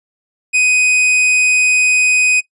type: tone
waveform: 45% pulse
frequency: 2500 Hz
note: D#7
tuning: 8 cents sharp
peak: -10 dBFS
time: 0.53-2.41 s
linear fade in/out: 20 ms
effects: noise-tail reverb RT60 0.1 s tail -17 dB re dry + resampled to 24000 Hz